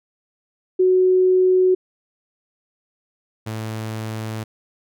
sine / sawtooth tone pair in turn, 370 / 110 Hz, F#4 / A2, 0 / 0 cents, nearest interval octave + major sixth, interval 2100 cents, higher first, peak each -12 / -22 dBFS, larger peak first, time 0.79-1.75 / 3.46-4.44 s, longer second, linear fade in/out 10 ms, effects none

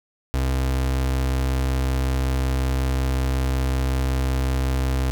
35% pulse tone, 65.41 Hz, C2, in tune, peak -18 dBFS, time 0.34-5.11 s, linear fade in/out 0 ms, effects none

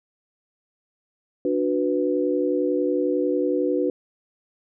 sine chord, B minor, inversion first, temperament equal with one note detuned, 293.7 / 364.7 / 493.9 Hz, D4 / F#4 / B4, 0 / -25 / 0 cents, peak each -24 / -24 / -24 dBFS, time 1.45-3.9 s, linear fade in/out 2 ms, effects none

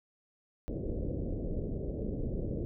pink low-pass noise, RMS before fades -35 dBFS, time 0.68-2.65 s, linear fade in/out 0 ms, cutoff 550 Hz, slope 48 dB/octave, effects none

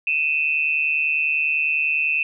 sine tone pair together, 2514 / 2664 Hz, D#7 / E7, +17 / +18 cents, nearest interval minor second, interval 101 cents, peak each -21 dBFS, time 0.07-2.23 s, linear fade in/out 2 ms, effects none

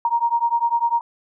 sine beating tone pair, 932.3 / 942.3 Hz, A#5 / A#5, 0 / +18 cents, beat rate 10 Hz, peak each -20 dBFS, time 0.05-1.01 s, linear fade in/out 2 ms, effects none

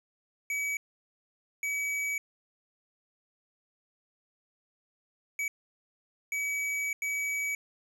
square tone bursts at uneven times, 2278 Hz, C#7, 47 cents sharp, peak -30 dBFS, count 5, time 0.5-0.77 / 1.63-2.18 / 5.39-5.48 / 6.32-6.93 / 7.02-7.55 s, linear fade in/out 2 ms, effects low-pass 12000 Hz 12 dB/octave + 12-bit

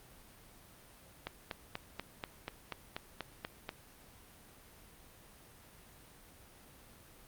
click train, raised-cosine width 0.3 ms, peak -22 dBFS, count 11, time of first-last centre 1.27-3.691 s, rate 4.13 Hz, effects pink hiss -58 dBFS RMS until 7.27 s + Opus 32 kbps

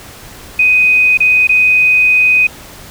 sine tone with dropouts, 2501 Hz, D#7, 8 cents sharp, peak -6 dBFS, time 0.59-2.47 s, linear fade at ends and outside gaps 5 ms, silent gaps 1.174-1.203 / 1.472-1.492 s, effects pink hiss -34 dBFS RMS until 2.9 s

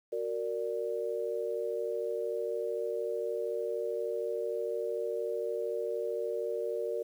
sine chord, Gb augmented, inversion none, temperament equal with one note detuned, 370 / 463.2 / 587.3 Hz, Gb4 / Bb4 / D5, 0 / -11 / 0 cents, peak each -38 / -33 / -37 dBFS, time 0.12-7.03 s, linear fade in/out 10 ms, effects 10-bit

